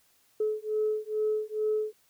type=beating tone pair; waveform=sine; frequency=428.3 / 430.6 Hz; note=A4 / A4; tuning=-47 / -37 cents; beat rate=2.3 Hz; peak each=-29 dBFS; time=0.4-1.93 s; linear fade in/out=5 ms; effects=tanh soft clip ceiling -19 dBFS + white hiss -66 dBFS RMS until 2.09 s